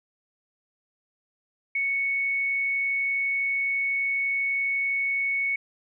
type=tone with frequency modulation; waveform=sine; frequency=2217 Hz; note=C#7; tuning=in tune; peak=-23 dBFS; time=1.75-5.56 s; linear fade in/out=5 ms; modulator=28.6 Hz; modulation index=0.2; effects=none